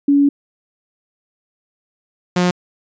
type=tone pair in turn; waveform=sine / sawtooth; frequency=283.4 / 178.86 Hz; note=C#4 / F3; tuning=+38 / +42 cents; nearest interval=minor sixth; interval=796 cents; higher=first; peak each=-9 dBFS; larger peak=neither; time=0.08-0.29 / 2.36-2.51 s; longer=first; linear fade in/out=5 ms; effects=resampled to 16000 Hz